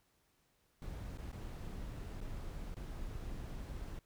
brown noise with dropouts, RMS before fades -44 dBFS, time 0.82-3.99 s, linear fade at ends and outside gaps 1 ms, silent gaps 1.174-1.184 / 1.318-1.328 / 2.205-2.213 / 2.743-2.767 s, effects pink hiss -75 dBFS RMS until 4.05 s

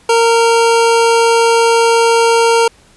25% pulse tone, 461.4 Hz, A#4, 18 cents flat, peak -4 dBFS, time 0.09-2.68 s, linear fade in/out 5 ms, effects pink hiss -47 dBFS RMS until 2.96 s + resampled to 24000 Hz

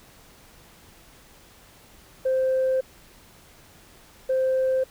sine tone pair in turn, 522 / 522 Hz, C5 / C5, -4 / -4 cents, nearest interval unison, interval 0 cents, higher neither, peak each -18 dBFS, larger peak neither, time 2.25-2.81 / 4.29-4.84 s, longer first, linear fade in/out 10 ms, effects tanh soft clip ceiling -17 dBFS + pink hiss -52 dBFS RMS until 4.9 s

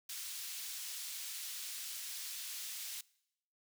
pink high-pass noise, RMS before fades -44 dBFS, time 0.09-3.01 s, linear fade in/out 5 ms, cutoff 3600 Hz, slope 12 dB/octave, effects noise-tail reverb RT60 0.8 s tail -23 dB re dry

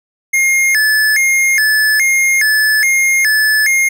square tone with vibrato, 1923 Hz, B6, 47 cents flat, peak -10 dBFS, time 0.33-3.89 s, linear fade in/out 10 ms, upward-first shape square, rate 1.2 Hz, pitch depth 180 cents each way, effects none

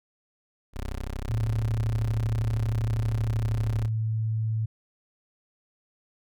20% pulse tone, 32.7 Hz, C1, in tune, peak -26 dBFS, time 0.73-3.89 s, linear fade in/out 50 ms
sine tone with pitch glide, 111.5 to 110.47 Hz, A2 to A2, +23 to +7 cents, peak -24 dBFS, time 1.29-4.66 s, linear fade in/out 10 ms, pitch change -16 cents, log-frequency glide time 3.19-3.77 s
effects none

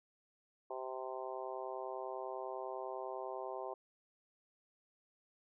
harmonic tone, 130 Hz, C3, 11 cents flat, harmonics 3 / 4 / 5 / 6 / 7 / 8, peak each -46 / -47 / -46 / -48 / -49 / -50 dBFS, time 0.7-3.74 s, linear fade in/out 5 ms, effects none

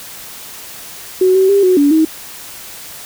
sine tone with pitch steps, 371.7 / 380.2 / 398.8 / 368.1 / 286.8 / 316.9 Hz, F#4 / F#4 / G4 / F#4 / D4 / D#4, +8 / +47 / +30 / -9 / -41 / +32 cents, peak -7 dBFS, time 1.21-2.05 s, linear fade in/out 5 ms, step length 140 ms, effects white hiss -32 dBFS RMS until 3.05 s

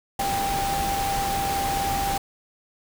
sine tone in noise, 791 Hz, G5, 15 cents sharp, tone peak -24 dBFS, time 0.19-2.18 s, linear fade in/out 5 ms, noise pink, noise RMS -29 dBFS, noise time 0.19-2.18 s, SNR +2 dB, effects none

